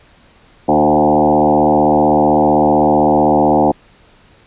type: tone with frequency modulation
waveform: sine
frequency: 527 Hz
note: C5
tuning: 12 cents sharp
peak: -8 dBFS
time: 0.68-3.72 s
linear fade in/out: 10 ms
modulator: 75.7 Hz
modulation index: 4.3
effects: pink hiss -48 dBFS RMS until 4.46 s + resampled to 8000 Hz